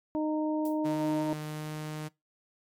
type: harmonic tone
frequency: 308 Hz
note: D#4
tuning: 17 cents flat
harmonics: 1 / 2 / 3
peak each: -28 / -34 / -38 dBFS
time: 0.15-1.33 s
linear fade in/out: 0 ms
type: noise with exponential decay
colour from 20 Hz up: violet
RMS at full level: -41 dBFS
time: 0.65-0.81 s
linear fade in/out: 2 ms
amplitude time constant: 34 ms
type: tone with pitch glide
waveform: sawtooth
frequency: 152.2 to 153.52 Hz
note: D#3 to D#3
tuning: -38 to -23 cents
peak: -31 dBFS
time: 0.84-2.09 s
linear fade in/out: 20 ms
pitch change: +15 cents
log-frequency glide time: 1.34-1.69 s
effects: noise-tail reverb RT60 0.2 s tail -21 dB re dry + MP3 96 kbps